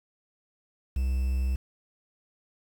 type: tone with quantisation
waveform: triangle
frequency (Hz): 64.6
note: C2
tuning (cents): -21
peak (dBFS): -22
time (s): 0.96-1.56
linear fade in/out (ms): 5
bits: 8
effects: none